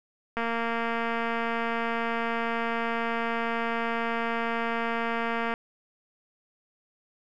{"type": "click train", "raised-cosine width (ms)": 0.5, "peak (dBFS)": -15, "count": 1195, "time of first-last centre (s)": [0.37, 5.539], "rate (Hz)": 231, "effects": []}